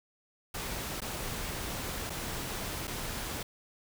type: noise with dropouts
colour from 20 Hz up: pink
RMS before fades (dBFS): -37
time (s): 0.54-3.43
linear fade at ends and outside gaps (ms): 5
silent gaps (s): 1.005-1.017 / 2.097-2.101 / 2.872-2.877
effects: none